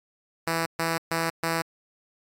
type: tone bursts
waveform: 5% pulse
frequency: 164.81 Hz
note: E3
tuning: in tune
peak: -13 dBFS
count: 4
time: 0.47-1.62 s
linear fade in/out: 5 ms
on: 190 ms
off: 130 ms
effects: AAC 64 kbps